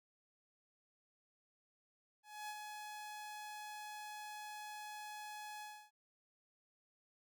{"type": "tone with ADSR envelope", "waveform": "sawtooth", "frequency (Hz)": 844, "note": "G#5", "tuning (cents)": 28, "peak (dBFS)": -39, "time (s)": [2.23, 5.91], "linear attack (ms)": 260, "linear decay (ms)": 49, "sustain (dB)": -4, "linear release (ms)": 290, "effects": []}